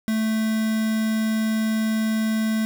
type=tone with quantisation; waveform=triangle; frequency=220 Hz; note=A3; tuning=in tune; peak=-18 dBFS; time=0.08-2.65 s; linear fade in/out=0 ms; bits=5; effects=none